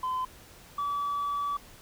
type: tone pair in turn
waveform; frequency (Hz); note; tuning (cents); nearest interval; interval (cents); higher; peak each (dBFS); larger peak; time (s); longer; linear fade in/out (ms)
sine; 1023 / 1148.3; C6 / D6; -39 / -39; major second; 200; second; -26; neither; 0.03-0.25 / 0.78-1.57; second; 5
effects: tanh soft clip ceiling -26 dBFS + pink hiss -52 dBFS RMS until 1.81 s